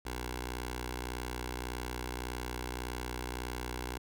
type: tone with notch filter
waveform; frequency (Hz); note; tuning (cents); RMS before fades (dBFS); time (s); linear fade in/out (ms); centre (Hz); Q
10% pulse; 61.74; B1; 0; -39; 0.05-3.98; 10; 170; 0.5
effects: none